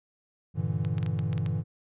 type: chord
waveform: triangle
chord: E half-diminished seventh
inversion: first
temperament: equal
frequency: 98 / 116.54 / 146.83 / 164.81 Hz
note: G2 / Bb2 / D3 / E3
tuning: 0 / 0 / 0 / 0 cents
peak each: -30 dBFS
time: 0.54-1.64 s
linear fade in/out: 50 ms
type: clicks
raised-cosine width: 0.2 ms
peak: -23 dBFS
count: 8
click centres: 0.849 / 0.982 / 1.029 / 1.063 / 1.191 / 1.33 / 1.379 / 1.462 s
effects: resampled to 8000 Hz